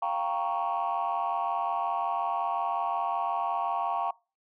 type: chord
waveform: sine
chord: G half-diminished seventh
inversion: third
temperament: equal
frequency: 698.5 / 784 / 932.3 / 1108.7 Hz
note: F5 / G5 / Bb5 / Db6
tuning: 0 / 0 / 0 / 0 cents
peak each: -31 dBFS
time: 0.02-4.11 s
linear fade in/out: 5 ms
effects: noise-tail reverb RT60 0.3 s tail -23 dB re dry + tanh soft clip ceiling -21 dBFS